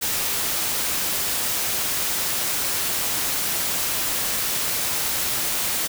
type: noise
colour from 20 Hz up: white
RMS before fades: -24 dBFS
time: 0.01-5.88 s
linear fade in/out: 20 ms
effects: none